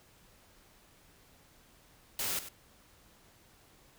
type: noise with echo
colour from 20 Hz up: white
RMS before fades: -34 dBFS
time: 2.19-2.39 s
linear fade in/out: 2 ms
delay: 97 ms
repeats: 1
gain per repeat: -12 dB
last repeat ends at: 2.487 s
effects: pink hiss -62 dBFS RMS until 3.98 s